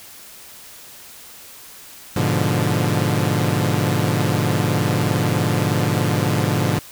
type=chord; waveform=sawtooth; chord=G# diminished seventh; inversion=none; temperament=equal; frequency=103.83 / 123.47 / 146.83 / 174.61 Hz; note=G#2 / B2 / D3 / F3; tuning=0 / 0 / 0 / 0 cents; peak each=-18 / -19 / -18 / -20 dBFS; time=2.16-6.79 s; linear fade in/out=5 ms; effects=white hiss -41 dBFS RMS until 6.91 s